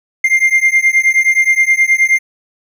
triangle beating tone pair, 2100 / 2109.5 Hz, C7 / C7, +6 / +14 cents, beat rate 9.5 Hz, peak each -10 dBFS, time 0.24-2.19 s, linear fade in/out 5 ms, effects none

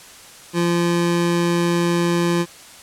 square tone pair together, 172.2 / 344.4 Hz, F3 / F4, -24 / -24 cents, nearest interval octave, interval 1200 cents, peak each -20 dBFS, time 0.53-2.46 s, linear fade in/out 50 ms, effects white hiss -42 dBFS RMS until 2.82 s + low-pass 10000 Hz 12 dB/octave

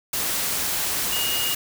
sine tone in noise, 2861 Hz, F7, 41 cents sharp, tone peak -26 dBFS, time 1.12-1.54 s, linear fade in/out 5 ms, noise white, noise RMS -25 dBFS, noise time 0.13-1.55 s, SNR -4 dB, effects none

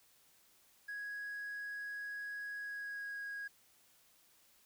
triangle tone with pitch glide, 1661.2 to 1645 Hz, G#6 to G#6, 0 to -17 cents, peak -38 dBFS, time 0.88-3.48 s, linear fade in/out 10 ms, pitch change -17 cents, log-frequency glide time 2.59-3.21 s, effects tanh soft clip ceiling -36 dBFS + white hiss -68 dBFS RMS until 4.65 s

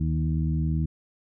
harmonic tone with a mistuned harmonic, 78.4 Hz, D#2, 14 cents sharp, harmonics 1 / 2 / 3 / 4, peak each -26 / -25 / -34 / -36 dBFS, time 0-0.86 s, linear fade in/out 10 ms, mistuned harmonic 1, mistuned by -59 cents, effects none

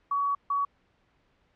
sine tone bursts at uneven times, 1129 Hz, C#6, 31 cents sharp, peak -24 dBFS, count 2, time 0.11-0.35 / 0.5-0.65 s, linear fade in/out 5 ms, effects pink hiss -68 dBFS RMS until 1.55 s + low-pass 3000 Hz 12 dB/octave

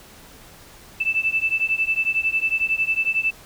sine beating tone pair, 2637 / 2648 Hz, E7 / E7, 0 / +7 cents, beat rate 11 Hz, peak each -22 dBFS, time 1-3.31 s, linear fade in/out 10 ms, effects pink hiss -46 dBFS RMS until 3.45 s

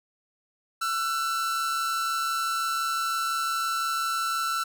45% pulse tone pair together, 1338 / 1483.8 Hz, E6 / F#6, +25 / +4 cents, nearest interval major second, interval 179 cents, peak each -26 / -35 dBFS, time 0.81-4.64 s, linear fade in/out 10 ms, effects none

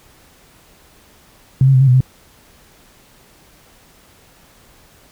sine tone with pitch steps, 132.4 / 135.3 / 129.4 / 136.1 / 125.4 / 130 Hz, C3 / C#3 / C3 / C#3 / B2 / C3, +21 / -42 / -19 / -31 / +27 / -11 cents, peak -7 dBFS, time 1.61-2.006 s, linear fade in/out 2 ms, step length 66 ms, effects pink hiss -49 dBFS RMS until 5.11 s

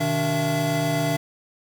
square tone cluster, 127.1 / 154.9 / 289.9 / 673 Hz, C3 / D#3 / D4 / E5, -50 / -7 / -22 / +36 cents, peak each -31 / -26 / -28 / -26 dBFS, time 0-1.17 s, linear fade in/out 10 ms, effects 8-bit

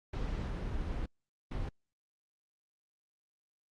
brown noise bursts at uneven times, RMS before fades -36 dBFS, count 2, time 0.13-1.06 / 1.51-1.69 s, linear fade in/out 5 ms, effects low-pass 5000 Hz 12 dB/octave + Opus 48 kbps

